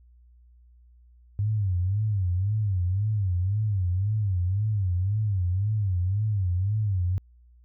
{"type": "tone with vibrato", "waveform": "sine", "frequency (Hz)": 98, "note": "G2", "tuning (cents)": 0, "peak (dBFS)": -22, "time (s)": [1.39, 7.18], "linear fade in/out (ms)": 0, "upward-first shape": "sine", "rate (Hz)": 1.9, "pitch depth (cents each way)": 180, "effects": ["added 60 Hz sine -52 dBFS peak until 7.64 s"]}